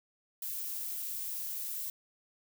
violet noise, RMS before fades -38 dBFS, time 0.42-1.9 s, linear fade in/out 2 ms, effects none

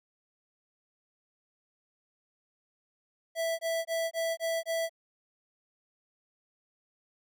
square tone bursts, 659.3 Hz, E5, in tune, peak -29 dBFS, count 6, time 3.35-4.895 s, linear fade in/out 50 ms, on 240 ms, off 21 ms, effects none

